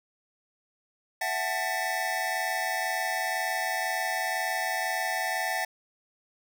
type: tone cluster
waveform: square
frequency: 667 / 749 / 868 / 1785 / 1975 Hz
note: E5 / F#5 / A5 / A6 / B6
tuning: +20 / +21 / -24 / +24 / 0 cents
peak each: -36 / -33 / -37 / -33 / -37 dBFS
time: 1.21-5.65 s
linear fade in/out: 5 ms
effects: none

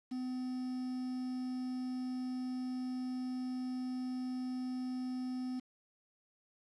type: tone with quantisation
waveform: triangle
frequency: 253.9 Hz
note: B3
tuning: 48 cents sharp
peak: -34 dBFS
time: 0.11-5.6 s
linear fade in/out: 10 ms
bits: 9
effects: low-pass 7000 Hz 12 dB/octave

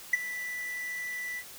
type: tone with ADSR envelope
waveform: triangle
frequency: 1975.5 Hz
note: B6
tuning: in tune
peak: -16 dBFS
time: 0.13-1.44 s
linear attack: 6 ms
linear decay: 21 ms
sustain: -16 dB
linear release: 66 ms
effects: white hiss -47 dBFS RMS until 1.58 s

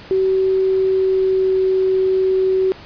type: tone with pitch glide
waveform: sine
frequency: 380 to 377.6 Hz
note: F#4 to F#4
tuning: +46 to +35 cents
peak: -13 dBFS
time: 0.11-2.72 s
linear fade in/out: 0 ms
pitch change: -11 cents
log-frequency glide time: 0.87-1.59 s
effects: pink hiss -39 dBFS RMS until 2.85 s + resampled to 11025 Hz

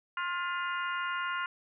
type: harmonic tone with a mistuned harmonic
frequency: 353.1 Hz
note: F4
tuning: 19 cents sharp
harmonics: 3 / 4 / 5 / 6 / 7 / 8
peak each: -35 / -34 / -43 / -43 / -48 / -43 dBFS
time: 0.17-1.46 s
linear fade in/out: 2 ms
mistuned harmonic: 6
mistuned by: -68 cents
effects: none

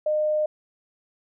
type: tone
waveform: sine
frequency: 610 Hz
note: D#5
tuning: 34 cents flat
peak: -20 dBFS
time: 0.06-0.46 s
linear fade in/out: 5 ms
effects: none

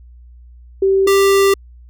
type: tone pair in turn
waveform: sine / square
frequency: 387.3 / 393.6 Hz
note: G4 / G4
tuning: -21 / +7 cents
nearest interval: unison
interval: 28 cents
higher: second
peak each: -10 dBFS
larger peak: neither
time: 0.82-1.07 / 1.07-1.54 s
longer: second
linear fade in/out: 5 ms
effects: added 60 Hz sine -38 dBFS peak until 1.89 s

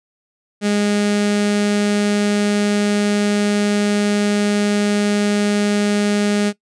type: tone with notch filter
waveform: sawtooth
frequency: 206 Hz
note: G#3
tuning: 14 cents flat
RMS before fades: -17 dBFS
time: 0.61-6.53 s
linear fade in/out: 50 ms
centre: 1000 Hz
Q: 1.8
effects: noise-tail reverb RT60 0.1 s tail -19 dB re dry + resampled to 22050 Hz

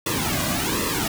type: noise with flanger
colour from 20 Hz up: pink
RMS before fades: -24 dBFS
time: 0.06-1.08 s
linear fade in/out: 5 ms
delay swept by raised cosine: 1.3 to 2.28 ms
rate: 1.3 Hz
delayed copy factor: -0.85
effects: none

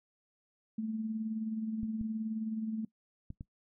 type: tone with tremolo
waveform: sine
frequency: 220 Hz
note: A3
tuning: in tune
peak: -31 dBFS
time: 0.78-2.85 s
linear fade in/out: 5 ms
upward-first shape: sine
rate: 19 Hz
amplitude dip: 45%
type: clicks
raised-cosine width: 5 ms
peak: -30 dBFS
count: 4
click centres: 1.832 / 2.012 / 3.304 / 3.409 s
effects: noise-tail reverb RT60 0.1 s tail -20 dB re dry

